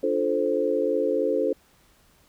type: chord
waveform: sine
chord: D minor seventh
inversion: none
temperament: equal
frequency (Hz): 293.7 / 349.2 / 440 / 523.3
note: D4 / F4 / A4 / C5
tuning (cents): 0 / 0 / 0 / 0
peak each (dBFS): -29 / -29 / -25 / -25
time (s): 0.03-1.53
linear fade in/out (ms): 5
effects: pink hiss -60 dBFS RMS until 2.28 s